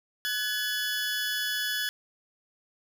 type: tone pair together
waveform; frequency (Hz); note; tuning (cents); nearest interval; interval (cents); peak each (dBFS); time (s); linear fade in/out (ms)
20% pulse; 1492 / 1702.2; F#6 / G#6; +14 / +42; major second; 228; -29 / -24; 0.25-1.89; 0
effects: none